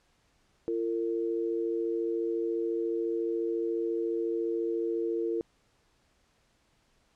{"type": "tone pair together", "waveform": "sine", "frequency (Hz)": [341, 455.2], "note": ["F4", "A#4"], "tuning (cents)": [-41, -41], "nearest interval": "perfect fourth", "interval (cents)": 500, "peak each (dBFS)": [-30, -31], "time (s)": [0.68, 5.41], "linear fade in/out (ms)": 0, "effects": ["pink hiss -69 dBFS RMS until 7.15 s", "low-pass 8000 Hz 12 dB/octave"]}